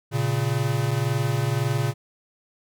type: tone pair together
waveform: square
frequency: 116.74 / 138.59 Hz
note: A#2 / C#3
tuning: +3 / 0 cents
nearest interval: minor third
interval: 297 cents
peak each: -25 dBFS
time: 0.11-1.94 s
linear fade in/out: 50 ms
effects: none